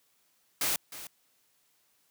white noise with echo, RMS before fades -29 dBFS, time 0.61-0.76 s, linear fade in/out 2 ms, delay 310 ms, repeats 1, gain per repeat -14 dB, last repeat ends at 1.07 s, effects white hiss -70 dBFS RMS until 2.1 s + high-pass 100 Hz 12 dB/octave

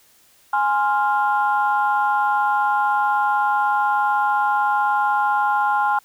sine chord, F minor, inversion first, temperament equal, 830.6 / 1046.5 / 1396.9 Hz, Ab5 / C6 / F6, 0 / 0 / 0 cents, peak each -18 / -22 / -22 dBFS, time 0.53-5.99 s, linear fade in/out 5 ms, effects tanh soft clip ceiling -7 dBFS + white hiss -55 dBFS RMS until 6.04 s

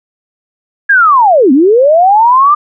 sine linear two-way sweep, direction down then up, 1671 to 246.9 to 1211 Hz, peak -3 dBFS, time 0.89-2.55 s, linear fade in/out 10 ms, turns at 1.52 s, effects none

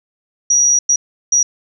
sine tone bursts at uneven times, 5780 Hz, F#8, 41 cents flat, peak -9 dBFS, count 3, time 0.5-0.79 / 0.89-0.96 / 1.32-1.43 s, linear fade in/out 5 ms, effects none

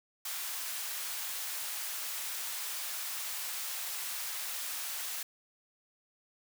white high-pass noise, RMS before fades -38 dBFS, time 0.25-5.23 s, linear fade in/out 5 ms, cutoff 840 Hz, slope 12 dB/octave, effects none

